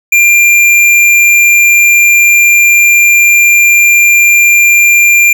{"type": "tone with hard clipping", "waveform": "sine", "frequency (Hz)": 2386, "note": "D7", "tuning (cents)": 27, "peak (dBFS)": -4, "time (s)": [0.12, 5.33], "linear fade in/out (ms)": 5, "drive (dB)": 14, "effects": []}